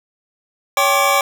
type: tone cluster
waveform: square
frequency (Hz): 561 / 785 / 1080 / 1171 / 2296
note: C#5 / G5 / C#6 / D6 / D7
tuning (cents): +21 / +2 / -45 / -5 / -40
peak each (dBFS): -20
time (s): 0.77-1.21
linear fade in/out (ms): 2
effects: none